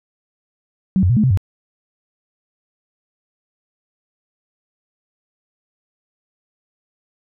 sine tone with pitch steps, 189.1 / 90.6 / 122.6 / 214.1 / 130.2 / 95.6 Hz, F#3 / F#2 / B2 / A3 / C3 / G2, +38 / -36 / -12 / -47 / -8 / -43 cents, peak -11 dBFS, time 0.96-1.374 s, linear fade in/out 0 ms, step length 69 ms, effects none

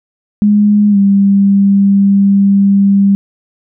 sine tone with pitch glide, 207.4 to 198.26 Hz, G#3 to G3, -2 to +20 cents, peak -5 dBFS, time 0.42-3.15 s, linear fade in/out 0 ms, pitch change -78 cents, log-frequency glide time 0.9-0.97 s, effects none

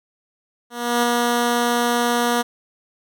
10% pulse tone with ADSR envelope, 239.5 Hz, A#3, 47 cents sharp, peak -7 dBFS, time 0.7-2.43 s, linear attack 330 ms, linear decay 6 ms, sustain -2 dB, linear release 22 ms, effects none

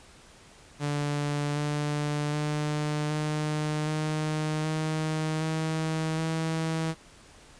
sawtooth tone with pitch steps, 145.7 / 147.82 / 149.97 / 152.15 / 154.36 / 156.61 / 158.89 / 161.2 Hz, D3 / D3 / D3 / D#3 / D#3 / D#3 / D#3 / E3, -13 / +12 / +37 / -38 / -13 / +12 / +37 / -38 cents, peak -23 dBFS, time 0.79-6.95 s, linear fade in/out 50 ms, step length 770 ms, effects pink hiss -53 dBFS RMS until 7.59 s + resampled to 22050 Hz

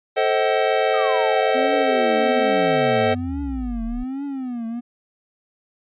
square chord, A diminished seventh, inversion none, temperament just, 440 / 528 / 633.6 / 760.3 Hz, A4 / C5 / Eb5 / Gb5, 0 / +16 / +31 / +47 cents, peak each -23 dBFS, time 0.16-3.15 s, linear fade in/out 20 ms
sine exponential sweep, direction down, 1293 to 34.22 Hz, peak -27 dBFS, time 0.93-4.04 s, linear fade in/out 10 ms
triangle tone with vibrato, 253.6 Hz, B3, 46 cents sharp, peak -23 dBFS, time 1.54-4.81 s, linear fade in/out 20 ms, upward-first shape triangle, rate 1.2 Hz, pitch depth 210 cents each way
effects resampled to 8000 Hz

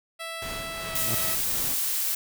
10% pulse tone with pitch glide, 660 to 648.3 Hz, E5 to E5, +2 to -29 cents, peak -25 dBFS, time 0.19-1.36 s, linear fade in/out 20 ms, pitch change -31 cents, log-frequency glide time 0.79-1.07 s
pink noise with tremolo, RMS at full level -37 dBFS, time 0.42-1.74 s, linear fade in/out 0 ms, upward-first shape sine, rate 2.7 Hz, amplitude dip 45%
sawtooth tone with exponential growth, 116.54 Hz, A#2, in tune, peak -23 dBFS, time 0.88-1.15 s, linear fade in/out 5 ms, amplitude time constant 58 ms
blue noise, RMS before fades -27 dBFS, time 0.95-2.15 s, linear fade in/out 5 ms
effects none

